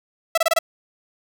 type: tone bursts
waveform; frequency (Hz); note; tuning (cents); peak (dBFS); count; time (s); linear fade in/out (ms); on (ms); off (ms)
sawtooth; 659; E5; -1; -11; 5; 0.35-0.589; 5; 27; 26
effects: none